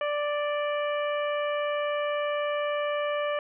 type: harmonic tone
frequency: 587.3 Hz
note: D5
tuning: in tune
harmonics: 1 / 2 / 3 / 4 / 5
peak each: -27 / -33 / -37 / -39 / -41 dBFS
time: 0.01-3.39 s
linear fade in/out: 2 ms
effects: none